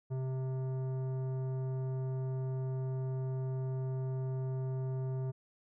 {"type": "tone with tanh clipping", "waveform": "sine", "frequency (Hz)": 130.81, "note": "C3", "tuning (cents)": 0, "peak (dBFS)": -35, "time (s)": [0.1, 5.32], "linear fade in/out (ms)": 20, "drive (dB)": 13, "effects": []}